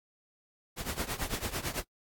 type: noise with tremolo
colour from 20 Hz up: pink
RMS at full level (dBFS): -32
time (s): 0.76-1.84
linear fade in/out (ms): 50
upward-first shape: triangle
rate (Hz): 9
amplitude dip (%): 90
effects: noise-tail reverb RT60 0.1 s tail -23 dB re dry + AAC 64 kbps